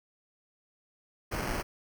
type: noise with sample-and-hold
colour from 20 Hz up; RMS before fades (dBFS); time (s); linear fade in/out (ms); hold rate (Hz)
pink; -33; 1.31-1.63; 20; 3675
effects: none